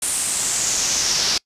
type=noise with band-pass filter sweep; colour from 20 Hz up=brown; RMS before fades=-21 dBFS; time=0.02-1.38 s; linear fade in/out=5 ms; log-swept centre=9300 to 5100 Hz; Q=4; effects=noise-tail reverb RT60 0.1 s tail -26 dB re dry + resampled to 32000 Hz